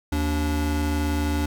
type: tone pair together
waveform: square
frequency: 76.9 / 289.8 Hz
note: D#2 / D4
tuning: -20 / -23 cents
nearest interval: octave + major seventh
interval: 2297 cents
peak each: -24 / -27 dBFS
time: 0.12-1.46 s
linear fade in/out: 5 ms
effects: none